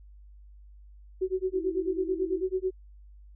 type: tone with tremolo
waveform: sine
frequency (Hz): 374.2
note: F#4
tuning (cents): +20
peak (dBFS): -23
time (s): 1.21-2.71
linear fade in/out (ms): 10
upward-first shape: sine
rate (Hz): 9.1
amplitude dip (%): 100
type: tone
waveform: sine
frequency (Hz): 327.3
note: E4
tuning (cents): -12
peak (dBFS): -33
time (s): 1.52-2.44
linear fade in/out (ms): 50
effects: added 50 Hz sine -48 dBFS peak until 3.35 s